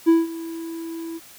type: tone with ADSR envelope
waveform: triangle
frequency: 330 Hz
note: E4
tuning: 2 cents sharp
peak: -8 dBFS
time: 0.06-1.2 s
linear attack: 28 ms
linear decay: 180 ms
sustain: -19 dB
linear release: 37 ms
effects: white hiss -46 dBFS RMS until 1.38 s